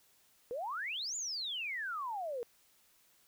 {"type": "exponential two-way sweep", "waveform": "sine", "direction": "up then down", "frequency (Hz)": [457.3, 7230, 457.3], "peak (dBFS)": -36, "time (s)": [0.51, 2.43], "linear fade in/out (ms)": 0, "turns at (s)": 1.16, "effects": ["white hiss -68 dBFS RMS until 3.27 s"]}